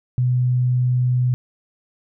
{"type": "tone", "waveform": "sine", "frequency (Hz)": 125.1, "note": "B2", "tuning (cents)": 23, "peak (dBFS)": -15, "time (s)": [0.18, 1.34], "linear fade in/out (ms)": 0, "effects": []}